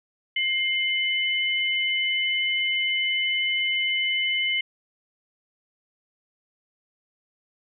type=tone pair together; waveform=sine; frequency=2109 / 2996 Hz; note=C7 / F#7; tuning=+13 / +21 cents; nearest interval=tritone; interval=608 cents; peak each=-24 / -25 dBFS; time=0.36-4.61 s; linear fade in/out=5 ms; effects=none

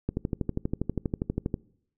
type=click train; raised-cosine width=3 ms; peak=-14 dBFS; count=19; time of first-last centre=0.09-1.542 s; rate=12.4 Hz; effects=noise-tail reverb RT60 0.7 s tail -24 dB re dry

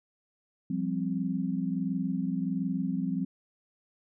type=chord; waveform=sine; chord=F suspended second; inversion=none; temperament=equal; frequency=174.61 / 196 / 261.6 Hz; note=F3 / G3 / C4; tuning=0 / 0 / 0 cents; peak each=-32 dBFS; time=0.7-3.25 s; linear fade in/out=5 ms; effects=none

